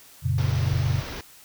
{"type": "chord", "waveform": "sine", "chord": "F# major", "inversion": "none", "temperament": "equal with one note detuned", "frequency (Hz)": [90.49, 116.54, 138.59], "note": ["F#2", "A#2", "C#3"], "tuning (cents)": [-38, 0, 0], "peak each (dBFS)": [-25, -25, -25], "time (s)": [0.22, 1.03], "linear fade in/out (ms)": 50}
{"type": "band-stop noise", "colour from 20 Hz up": "pink", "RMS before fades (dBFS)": -35, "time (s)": [0.38, 1.21], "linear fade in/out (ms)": 2, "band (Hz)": [6200, 16000], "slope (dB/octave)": 96}
{"effects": ["white hiss -50 dBFS RMS until 1.44 s"]}